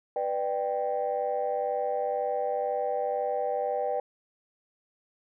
sine chord, G major, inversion first, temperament equal with one note detuned, 493.9 / 595.9 / 784 Hz, B4 / D5 / G5, 0 / +25 / 0 cents, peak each -30 dBFS, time 0.16-4 s, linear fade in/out 2 ms, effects tanh soft clip ceiling -19 dBFS

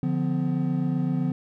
triangle chord, B diminished, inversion first, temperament equal with one note detuned, 146.83 / 174.61 / 252.4 Hz, D3 / F3 / B3, 0 / 0 / +38 cents, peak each -25 dBFS, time 0.03-1.32 s, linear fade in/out 2 ms, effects none

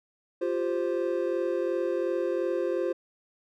triangle chord, F suspended second, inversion none, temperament equal, 349.2 / 392 / 523.3 Hz, F4 / G4 / C5, 0 / 0 / 0 cents, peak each -27 / -30 / -28 dBFS, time 0.41-2.93 s, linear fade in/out 10 ms, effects none

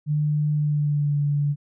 sine tone with pitch glide, 149.7 to 144.85 Hz, D3 to D3, +33 to -24 cents, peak -19 dBFS, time 0.06-1.56 s, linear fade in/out 50 ms, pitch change -57 cents, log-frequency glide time 0.54-1.18 s, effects none

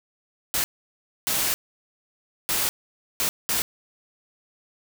white noise bursts at uneven times, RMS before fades -24 dBFS, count 5, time 0.54-0.64 / 1.27-1.54 / 2.49-2.69 / 3.2-3.29 / 3.49-3.62 s, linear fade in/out 0 ms, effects none

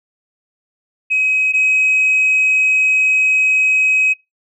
sine tone pair in turn, 2538 / 2538 Hz, D#7 / D#7, +34 / +34 cents, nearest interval unison, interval 0 cents, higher neither, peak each -11 / -9 dBFS, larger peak second, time 1.1-1.53 / 1.53-4.14 s, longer second, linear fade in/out 20 ms, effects noise-tail reverb RT60 0.2 s tail -23 dB re dry + tanh soft clip ceiling -8 dBFS

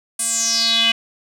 square tone with band-pass filter sweep, 228.6 Hz, A#3, 34 cents flat, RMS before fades -18 dBFS, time 0.19-0.92 s, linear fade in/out 5 ms, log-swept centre 9500 to 2800 Hz, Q 6.6, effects none

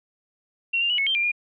sine tone with pitch steps, 2738 / 2792 / 2936 / 2198 / 3154 / 2384 / 2424 Hz, F7 / F7 / F#7 / C#7 / G7 / D7 / D#7, -35 / -1 / -14 / -15 / +10 / +25 / -46 cents, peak -20 dBFS, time 0.73-1.318 s, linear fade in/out 10 ms, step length 84 ms, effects none

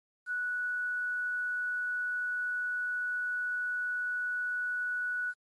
sine tone with quantisation, 1474 Hz, F#6, 7 cents flat, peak -30 dBFS, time 0.26-5.34 s, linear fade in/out 50 ms, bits 10, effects MP3 48 kbps

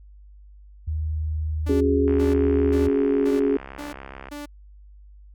sine tone, 77.78 Hz, D#2, in tune, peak -23 dBFS, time 0.87-2.89 s, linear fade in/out 10 ms
sawtooth tone bursts, 291.8 Hz, D4, 11 cents flat, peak -29 dBFS, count 6, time 1.66-4.46 s, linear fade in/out 10 ms, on 150 ms, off 380 ms
sine chord, C# suspended fourth, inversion none, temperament equal, 277.2 / 370 / 415.3 Hz, C#4 / F#4 / G#4, 0 / 0 / 0 cents, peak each -21 / -27 / -21 dBFS, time 1.69-3.57 s, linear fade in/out 5 ms
click train, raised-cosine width 0.5 ms, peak -22 dBFS, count 149, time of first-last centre 2.08-4.286 s, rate 67.1 Hz
effects added 50 Hz sine -44 dBFS peak until 5.34 s

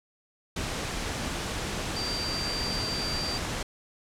sine tone in noise, 4700 Hz, D8, 1 cent sharp, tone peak -31 dBFS, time 1.96-3.38 s, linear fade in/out 5 ms, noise pink, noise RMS -32 dBFS, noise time 0.56-3.63 s, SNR -2 dB, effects low-pass 8000 Hz 12 dB/octave

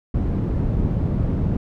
white low-pass noise, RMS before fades -21 dBFS, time 0.14-1.57 s, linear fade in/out 5 ms, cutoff 160 Hz, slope 12 dB/octave, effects none

